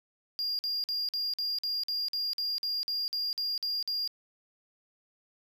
triangle tone bursts, 4813 Hz, D8, 42 cents sharp, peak -28 dBFS, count 15, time 0.39-4.076 s, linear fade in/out 0 ms, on 200 ms, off 49 ms, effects none

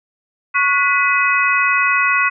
sine tone cluster, 1110 / 1461 / 1989 / 2534 Hz, C#6 / F#6 / B6 / D#7, +2 / -22 / +12 / +31 cents, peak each -18 dBFS, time 0.54-2.3 s, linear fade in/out 20 ms, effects none

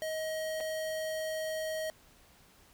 square tone with dropouts, 631 Hz, D#5, 24 cents sharp, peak -34 dBFS, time 0.02-1.9 s, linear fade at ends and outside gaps 0 ms, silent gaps 0.603-0.607 s, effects pink hiss -61 dBFS RMS until 2.73 s

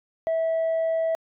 sine tone, 652 Hz, E5, 19 cents flat, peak -19 dBFS, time 0.27-1.15 s, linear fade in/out 0 ms, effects tanh soft clip ceiling -20 dBFS

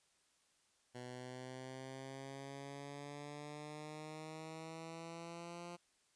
10% pulse exponential sweep, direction up, 123.47 to 174.61 Hz, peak -39 dBFS, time 0.94-5.77 s, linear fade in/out 20 ms, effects white hiss -75 dBFS RMS until 6.15 s + resampled to 22050 Hz

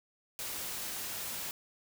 white noise, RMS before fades -39 dBFS, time 0.39-1.51 s, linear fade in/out 0 ms, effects none

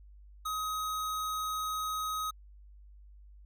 square tone, 1263 Hz, D#6, 26 cents sharp, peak -33 dBFS, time 0.45-2.31 s, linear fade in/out 10 ms, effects added 50 Hz sine -51 dBFS peak until 3.45 s

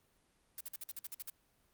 blue noise bursts, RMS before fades -43 dBFS, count 10, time 0.58-1.299 s, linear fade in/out 2 ms, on 26 ms, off 51 ms, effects pink hiss -73 dBFS RMS until 1.73 s + Opus 32 kbps

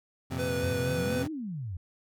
25% pulse chord, F suspended fourth, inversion none, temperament equal, 87.31 / 116.54 / 130.81 Hz, F2 / Bb2 / C3, 0 / 0 / 0 cents, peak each -32 / -35 / -31 dBFS, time 0.3-1.28 s, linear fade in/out 20 ms
square tone with vibrato, 495.3 Hz, B4, 5 cents sharp, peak -31 dBFS, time 0.38-1.24 s, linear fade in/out 20 ms, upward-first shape sine, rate 4.2 Hz, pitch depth 25 cents each way
sine exponential two-way sweep, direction up then down, 82.41 to 325.2 to 82.41 Hz, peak -33 dBFS, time 0.63-1.77 s, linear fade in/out 5 ms, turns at 1.31 s
effects none

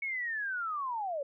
sine linear sweep, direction down, 2226 to 537 Hz, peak -32 dBFS, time 0.02-1.23 s, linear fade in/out 5 ms, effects none

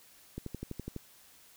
click train, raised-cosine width 3 ms, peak -25 dBFS, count 8, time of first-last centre 0.38-0.963 s, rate 12 Hz, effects white hiss -59 dBFS RMS until 1.56 s

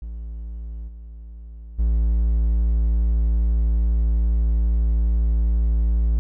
triangle tone with level steps, 56.1 Hz, A1, 34 cents sharp, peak -27 / -33 / -14 dBFS, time 0.02-6.19 s, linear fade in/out 0 ms, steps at 0.87 / 1.78 s, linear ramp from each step 20 ms, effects none

